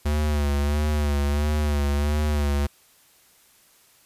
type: tone with vibrato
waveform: square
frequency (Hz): 73.4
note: D2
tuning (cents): 0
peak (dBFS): -21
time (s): 0.05-2.67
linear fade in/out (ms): 10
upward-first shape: sine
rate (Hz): 1.5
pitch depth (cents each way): 51
effects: white hiss -57 dBFS RMS until 4.05 s + resampled to 32000 Hz